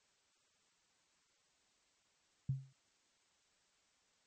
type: tone with exponential decay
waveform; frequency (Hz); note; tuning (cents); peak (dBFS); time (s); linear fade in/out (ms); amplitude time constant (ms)
sine; 134; C3; +42; -30; 2.49-2.73; 5; 52
effects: white hiss -75 dBFS RMS until 4.26 s + MP3 32 kbps